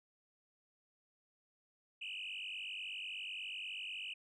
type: tone with frequency modulation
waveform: sine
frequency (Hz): 2733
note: F7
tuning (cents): -38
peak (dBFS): -40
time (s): 2.01-4.14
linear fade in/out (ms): 10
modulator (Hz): 48.2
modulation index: 5.4
effects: tanh soft clip ceiling -38 dBFS